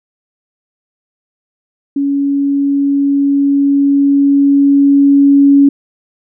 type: tone with level ramp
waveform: sine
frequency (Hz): 280.3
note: C#4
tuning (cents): +19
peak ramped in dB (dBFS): -11 to -3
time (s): 1.96-5.69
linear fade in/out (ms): 5
effects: none